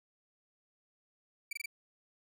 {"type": "tone bursts", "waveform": "40% pulse", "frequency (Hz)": 2322, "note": "D7", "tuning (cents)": -20, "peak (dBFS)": -35, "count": 4, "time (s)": [1.51, 1.659], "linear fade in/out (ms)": 5, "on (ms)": 20, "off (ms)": 23, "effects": []}